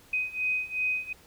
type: beating tone pair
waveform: sine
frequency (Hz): 2507 / 2509.7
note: D#7 / D#7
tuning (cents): +12 / +14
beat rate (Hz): 2.7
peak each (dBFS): -31 / -29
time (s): 0.13-1.13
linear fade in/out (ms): 5
effects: pink hiss -56 dBFS RMS until 1.26 s